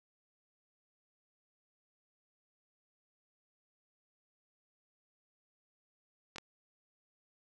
clicks, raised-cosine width 0.2 ms, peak -26 dBFS, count 2, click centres 6.36 / 6.383 s, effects none

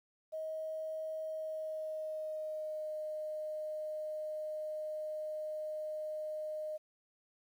sine tone with pitch glide, 631 to 615.9 Hz, D#5 to D#5, +24 to -18 cents, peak -37 dBFS, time 0.32-6.78 s, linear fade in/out 20 ms, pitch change -42 cents, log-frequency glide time 1.19-2.96 s, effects 11-bit

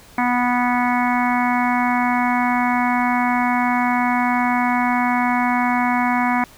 harmonic tone, 245.6 Hz, B3, 9 cents flat, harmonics 1 / 3 / 4 / 5 / 6 / 7 / 8 / 9, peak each -20 / -22 / -22 / -28 / -30 / -29 / -31 / -26 dBFS, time 0.18-6.44 s, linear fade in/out 2 ms, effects pink hiss -46 dBFS RMS until 6.57 s

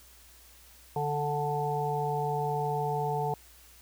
harmonic tone, 146.83 Hz, D3, in tune, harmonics 1 / 3 / 5 / 6, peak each -33 / -33 / -33 / -33 dBFS, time 0.96-3.34 s, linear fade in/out 2 ms, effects added 60 Hz sine -58 dBFS peak until 3.81 s + white hiss -56 dBFS RMS until 3.81 s

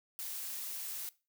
blue noise, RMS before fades -41 dBFS, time 0.19-1.09 s, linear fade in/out 0 ms, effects noise-tail reverb RT60 0.3 s tail -20 dB re dry

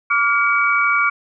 sine tone cluster, 1158 / 1408 / 2273 Hz, D6 / F6 / C#7, -25 / +14 / +43 cents, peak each -18 dBFS, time 0.1-1.1 s, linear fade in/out 10 ms, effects none

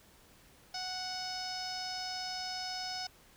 sawtooth tone with low-pass filter, 740 Hz, F#5, in tune, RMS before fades -39 dBFS, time 0.74-3.07 s, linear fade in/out 5 ms, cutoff 5200 Hz, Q 8.8, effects pink hiss -61 dBFS RMS until 3.36 s

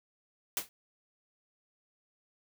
white noise with exponential decay, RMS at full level -28 dBFS, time 0.57-0.69 s, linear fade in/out 1 ms, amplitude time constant 26 ms, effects none

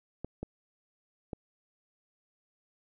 clicks, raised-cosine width 2 ms, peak -23 dBFS, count 3, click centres 0.246 / 0.43 / 1.332 s, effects none

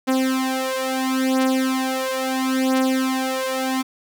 sawtooth beating tone pair, 261.3 / 262.04 Hz, C4 / C4, -2 / +3 cents, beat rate 0.74 Hz, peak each -18 dBFS, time 0.07-3.83 s, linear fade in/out 20 ms, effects none

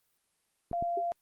clicks, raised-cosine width 3 ms, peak -26 dBFS, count 2, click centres 0.714 / 0.825 s
sine tone, 690 Hz, F5, 21 cents flat, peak -29 dBFS, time 0.73-1.12 s, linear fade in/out 0 ms
sine tone with exponential decay, 392 Hz, G4, in tune, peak -30 dBFS, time 0.97-1.05 s, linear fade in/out 5 ms, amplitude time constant 16 ms
effects white hiss -75 dBFS RMS until 1.21 s + Opus 32 kbps

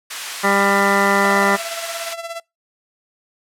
pink high-pass noise, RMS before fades -29 dBFS, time 0.1-2.14 s, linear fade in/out 10 ms, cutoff 1400 Hz, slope 12 dB/octave
harmonic tone, 198.8 Hz, G3, 25 cents sharp, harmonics 1 / 2 / 3 / 4 / 5 / 6 / 7 / 9 / 10, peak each -22 / -22 / -22 / -22 / -22 / -22 / -22 / -22 / -22 dBFS, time 0.43-1.57 s, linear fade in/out 20 ms
sawtooth tone with tremolo, 671 Hz, E5, 31 cents sharp, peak -21 dBFS, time 1.24-2.4 s, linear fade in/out 2 ms, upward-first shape sine, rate 17 Hz, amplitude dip 70%
effects noise-tail reverb RT60 0.2 s tail -24 dB re dry + low-pass 12000 Hz 12 dB/octave

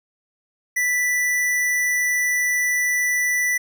square tone, 1975.5 Hz, B6, in tune, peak -19 dBFS, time 0.76-3.58 s, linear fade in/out 10 ms, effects none

